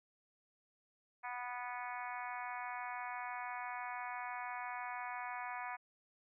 harmonic tone, 246 Hz, B3, 7 cents flat, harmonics 3 / 4 / 5 / 6 / 7 / 8 / 9 / 10, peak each -46 / -45 / -50 / -52 / -50 / -55 / -50 / -57 dBFS, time 1.23-5.77 s, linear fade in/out 20 ms, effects none

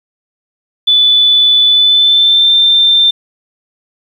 sine tone with pitch glide, 3482 to 3576 Hz, A7 to A7, -19 to +27 cents, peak -5 dBFS, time 0.87-3.11 s, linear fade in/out 10 ms, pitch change +46 cents, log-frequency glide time 1.69-2.54 s, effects 7-bit

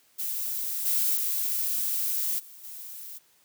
violet noise with level steps, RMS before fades -31 / -25 / -28 / -48 / -41 dBFS, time 0.18-3.19 s, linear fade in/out 20 ms, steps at 0.85 / 1.15 / 2.38 / 2.63 s, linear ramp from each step 20 ms, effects white hiss -63 dBFS RMS until 3.44 s + high-pass 80 Hz 12 dB/octave

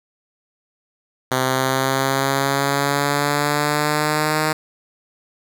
5% pulse exponential sweep, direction up, 129.3 to 155.56 Hz, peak -6 dBFS, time 1.31-4.53 s, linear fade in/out 5 ms, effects none

